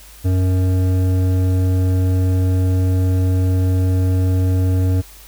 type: tone with hard clipping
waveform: triangle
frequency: 92.5 Hz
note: F#2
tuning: in tune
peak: -15 dBFS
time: 0.24-5.02 s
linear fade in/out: 20 ms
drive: 15 dB
effects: added 50 Hz sine -42 dBFS peak until 5.27 s + white hiss -43 dBFS RMS until 5.27 s